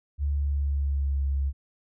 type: tone with pitch glide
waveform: sine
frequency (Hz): 71.7 to 68.94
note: D2 to C#2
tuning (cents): -41 to -9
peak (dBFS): -23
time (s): 0.18-1.53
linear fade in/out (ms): 50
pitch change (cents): -68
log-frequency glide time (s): 0.3-1.25
effects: none